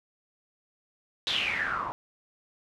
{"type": "noise with low-pass filter sweep", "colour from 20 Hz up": "white", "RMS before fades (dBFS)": -30, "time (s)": [1.27, 1.92], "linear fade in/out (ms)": 0, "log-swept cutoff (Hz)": [3800, 930], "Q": 7.8, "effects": []}